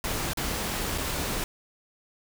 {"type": "noise with dropouts", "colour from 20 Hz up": "pink", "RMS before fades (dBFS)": -30, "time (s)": [0.04, 1.44], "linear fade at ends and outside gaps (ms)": 1, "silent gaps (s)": [[0.334, 0.372], [0.978, 0.982]], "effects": []}